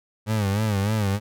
30% pulse tone with vibrato, 103.6 Hz, G#2, 4 cents flat, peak -18 dBFS, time 0.26-1.2 s, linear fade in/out 50 ms, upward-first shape sine, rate 3.3 Hz, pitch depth 110 cents each way, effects none

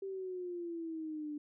sine exponential sweep, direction down, 392 to 293.7 Hz, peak -38 dBFS, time 0.02-1.38 s, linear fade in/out 5 ms, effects none

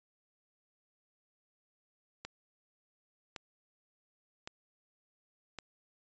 click train, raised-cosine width 0.2 ms, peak -24 dBFS, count 4, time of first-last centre 2.25-5.587 s, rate 0.899 Hz, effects resampled to 16000 Hz

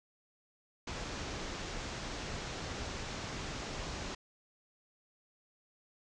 pink low-pass noise, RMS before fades -41 dBFS, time 0.87-4.15 s, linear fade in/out 5 ms, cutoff 7100 Hz, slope 48 dB/octave, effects none

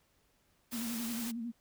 white noise, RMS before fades -42 dBFS, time 0.71-1.32 s, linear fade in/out 20 ms
sine tone with vibrato, 232.6 Hz, A#3, 4 cents flat, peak -36 dBFS, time 0.72-1.52 s, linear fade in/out 20 ms, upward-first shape sine, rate 11 Hz, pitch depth 68 cents each way
effects pink hiss -72 dBFS RMS until 1.6 s

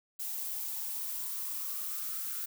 violet noise with high-pass filter sweep, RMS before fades -37 dBFS, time 0.19-2.46 s, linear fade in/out 10 ms, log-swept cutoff 740 to 1400 Hz, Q 7.4, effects none

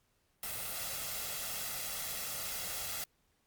white noise with comb filter, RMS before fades -39 dBFS, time 0.43-3.04 s, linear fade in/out 2 ms, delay 1.5 ms, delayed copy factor +0.55, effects pink hiss -75 dBFS RMS until 3.46 s + Opus 48 kbps

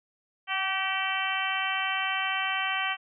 harmonic tone with a mistuned harmonic, 385.1 Hz, G4, 31 cents flat, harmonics 2 / 3 / 4 / 5 / 6 / 7 / 8, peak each -34 / -34 / -34 / -34 / -34 / -34 / -34 dBFS, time 0.47-2.97 s, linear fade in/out 50 ms, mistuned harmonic 2, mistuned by -19 cents, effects none

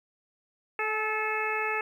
harmonic tone with a mistuned harmonic, 433.8 Hz, A4, 25 cents flat, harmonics 1 / 2 / 3 / 4 / 5 / 6, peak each -34 / -34 / -34 / -34 / -34 / -34 dBFS, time 0.79-1.81 s, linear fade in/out 2 ms, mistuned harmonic 2, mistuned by -19 cents, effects 10-bit

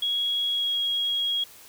sine tone with pitch glide, 3322 to 3297 Hz, G#7 to G#7, 0 to -13 cents, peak -23 dBFS, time 0.02-1.44 s, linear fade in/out 5 ms, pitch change -13 cents, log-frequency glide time 0.53-0.73 s, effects white hiss -49 dBFS RMS until 1.68 s

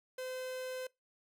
45% pulse tone, 513 Hz, C5, 34 cents flat, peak -39 dBFS, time 0.18-0.87 s, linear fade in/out 5 ms, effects noise-tail reverb RT60 0.2 s tail -23 dB re dry

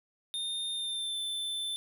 square tone with pitch glide, 3640 to 3534 Hz, A#7 to A7, -42 to +7 cents, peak -33 dBFS, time 0.34-1.76 s, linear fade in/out 0 ms, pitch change -51 cents, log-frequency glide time 0.73-1.17 s, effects none

